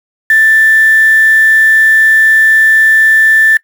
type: tone with quantisation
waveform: sine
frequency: 1768 Hz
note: A6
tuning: 8 cents sharp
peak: -4 dBFS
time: 0.3-3.57 s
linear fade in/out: 2 ms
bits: 4
effects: noise-tail reverb RT60 0.1 s tail -22 dB re dry